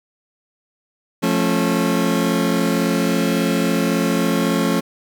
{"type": "chord", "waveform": "30% pulse", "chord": "F augmented", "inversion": "none", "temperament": "just", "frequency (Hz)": [174.61, 218.3, 272.8], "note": ["F3", "A3", "C#4"], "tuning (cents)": [0, -13, -28], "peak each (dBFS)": -18, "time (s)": [1.22, 4.81], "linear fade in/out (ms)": 20, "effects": []}